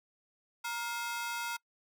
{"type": "ring-modulated tone", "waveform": "sawtooth", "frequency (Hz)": 1174.7, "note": "D6", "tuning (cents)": 0, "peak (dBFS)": -28, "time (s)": [0.64, 1.57], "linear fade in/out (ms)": 10, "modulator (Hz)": 235, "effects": ["noise-tail reverb RT60 0.1 s tail -25 dB re dry"]}